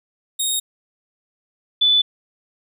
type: tone pair in turn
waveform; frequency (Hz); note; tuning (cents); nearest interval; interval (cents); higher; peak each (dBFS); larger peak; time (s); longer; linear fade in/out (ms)
15% pulse / sine; 3729 / 3486; A#7 / A7; 0 / -17; minor second; 117; first; -12; neither; 0.39-0.6 / 1.81-2.02; neither; 10
effects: none